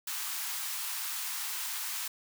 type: high-pass noise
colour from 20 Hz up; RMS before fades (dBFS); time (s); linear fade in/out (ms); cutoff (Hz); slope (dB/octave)
white; -36; 0.07-2.08; 5; 810; 48
effects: none